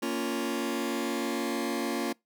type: chord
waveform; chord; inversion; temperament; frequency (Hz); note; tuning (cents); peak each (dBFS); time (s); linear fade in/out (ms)
sawtooth; Bb minor; none; just; 233.1 / 279.7 / 349.6; Bb3 / Db4 / F4; 0 / +16 / +2; -29; 0.02-2.13; 10
effects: noise-tail reverb RT60 0.2 s tail -25 dB re dry